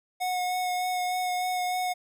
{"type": "tone with vibrato", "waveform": "square", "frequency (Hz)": 729, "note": "F#5", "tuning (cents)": -26, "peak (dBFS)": -27, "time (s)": [0.2, 1.94], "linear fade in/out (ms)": 20, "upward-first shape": "sine", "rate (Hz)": 3.3, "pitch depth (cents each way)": 13, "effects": []}